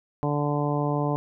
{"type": "harmonic tone", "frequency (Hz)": 146.2, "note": "D3", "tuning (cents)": -7, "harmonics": [1, 2, 3, 4, 5, 6, 7], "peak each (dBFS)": [-26, -29, -31, -32, -33, -34, -34], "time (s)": [0.23, 1.16], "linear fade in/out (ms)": 0, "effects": []}